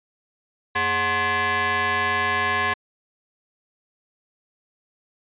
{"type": "ring-modulated tone", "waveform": "sawtooth", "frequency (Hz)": 322.4, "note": "E4", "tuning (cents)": -38, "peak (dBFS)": -13, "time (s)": [0.75, 2.74], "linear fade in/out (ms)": 10, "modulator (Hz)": 1380, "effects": ["resampled to 8000 Hz"]}